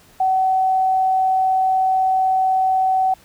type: tone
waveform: sine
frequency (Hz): 756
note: F#5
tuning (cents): +37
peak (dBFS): -14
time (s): 0.2-3.14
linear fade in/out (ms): 5
effects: pink hiss -50 dBFS RMS until 3.24 s